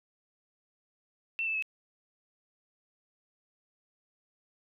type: tone with pitch steps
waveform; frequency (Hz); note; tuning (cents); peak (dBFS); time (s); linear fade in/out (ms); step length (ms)
sine; 2686 / 2635 / 2586; E7 / E7 / E7; +32 / -1 / -34; -29; 1.39-1.624; 0; 78
effects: none